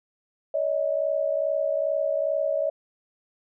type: tone pair together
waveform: sine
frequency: 567.6 / 630 Hz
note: C#5 / D#5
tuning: +41 / +21 cents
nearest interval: major second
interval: 180 cents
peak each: -25 dBFS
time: 0.54-2.7 s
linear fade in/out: 5 ms
effects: none